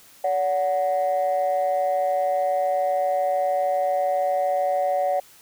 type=tone pair together; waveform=sine; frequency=570.8 / 738 Hz; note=D5 / F#5; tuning=-49 / -5 cents; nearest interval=major third; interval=444 cents; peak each=-21 dBFS; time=0.24-5.2 s; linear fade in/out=5 ms; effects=tanh soft clip ceiling -15 dBFS + white hiss -51 dBFS RMS until 5.41 s